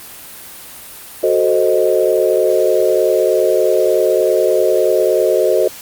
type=chord; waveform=sine; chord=F# diminished seventh; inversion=none; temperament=equal; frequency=370 / 440 / 523.3 / 622.3 Hz; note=F#4 / A4 / C5 / Eb5; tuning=0 / 0 / 0 / 0 cents; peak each=-16 dBFS; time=1.23-5.68 s; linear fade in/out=5 ms; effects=white hiss -34 dBFS RMS until 5.81 s + Opus 32 kbps